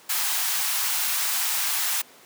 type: high-pass noise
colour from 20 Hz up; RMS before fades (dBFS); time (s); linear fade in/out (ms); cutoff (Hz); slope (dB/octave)
white; -25; 0.09-2.02; 10; 730; 48
effects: pink hiss -50 dBFS RMS until 2.25 s + high-pass 300 Hz 12 dB/octave